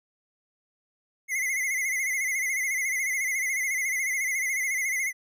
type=tone with vibrato; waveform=square; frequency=2087 Hz; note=C7; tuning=5 cents flat; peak=-26 dBFS; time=1.28-5.13 s; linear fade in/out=50 ms; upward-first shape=sine; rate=14 Hz; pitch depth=83 cents each way; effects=none